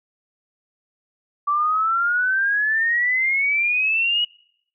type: exponential sweep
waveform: sine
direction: up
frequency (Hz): 1154 to 2926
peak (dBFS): -17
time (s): 1.47-4.25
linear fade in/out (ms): 10
effects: noise-tail reverb RT60 0.7 s tail -25 dB re dry